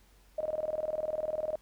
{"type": "tone with tremolo", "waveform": "sine", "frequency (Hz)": 620, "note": "D#5", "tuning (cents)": -6, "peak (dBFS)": -28, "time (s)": [0.38, 1.56], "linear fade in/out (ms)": 5, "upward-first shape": "square", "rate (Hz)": 20, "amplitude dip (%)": 80, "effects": ["added 48 Hz sine -60 dBFS peak until 1.61 s", "pink hiss -65 dBFS RMS until 1.61 s"]}